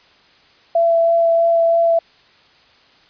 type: tone with vibrato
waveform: sine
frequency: 670 Hz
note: E5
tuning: 28 cents sharp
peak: -11 dBFS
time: 0.75-1.99 s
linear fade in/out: 5 ms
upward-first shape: sine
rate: 3.1 Hz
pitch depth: 9 cents each way
effects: white hiss -51 dBFS RMS until 3.09 s + resampled to 11025 Hz